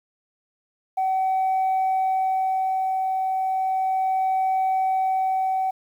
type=tone with tremolo; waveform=sine; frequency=759 Hz; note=F#5; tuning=44 cents sharp; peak=-17 dBFS; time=0.97-5.71 s; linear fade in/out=10 ms; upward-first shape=sine; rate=0.34 Hz; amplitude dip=30%; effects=tanh soft clip ceiling -17 dBFS + 9-bit